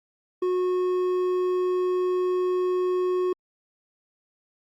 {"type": "tone with hard clipping", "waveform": "triangle", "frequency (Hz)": 364.7, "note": "F#4", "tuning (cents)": -25, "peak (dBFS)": -23, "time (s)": [0.42, 3.33], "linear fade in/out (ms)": 5, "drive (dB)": 9, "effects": ["Opus 32 kbps"]}